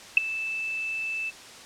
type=tone with ADSR envelope; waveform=sine; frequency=2637 Hz; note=E7; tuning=in tune; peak=-9 dBFS; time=0.17-1.31 s; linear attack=3 ms; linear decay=11 ms; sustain=-19 dB; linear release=24 ms; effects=white hiss -45 dBFS RMS until 1.65 s + low-pass 7000 Hz 12 dB/octave